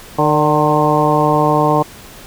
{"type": "harmonic tone with a mistuned harmonic", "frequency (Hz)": 151.6, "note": "D#3", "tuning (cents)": -45, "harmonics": [1, 2, 3, 4, 5, 6, 7], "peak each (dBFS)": [-18, -18, -18, -18, -18, -18, -18], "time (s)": [0.18, 1.83], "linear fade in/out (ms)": 10, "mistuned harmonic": 4, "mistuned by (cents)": -40, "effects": ["pink hiss -37 dBFS RMS until 2.26 s"]}